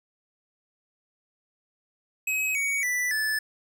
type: tone with pitch steps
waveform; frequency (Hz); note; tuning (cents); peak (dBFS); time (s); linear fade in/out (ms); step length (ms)
square; 2549 / 2245 / 1976.9 / 1741; D#7 / C#7 / B6 / A6; +41 / +21 / +1 / -19; -25; 2.27-3.39; 5; 280
effects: none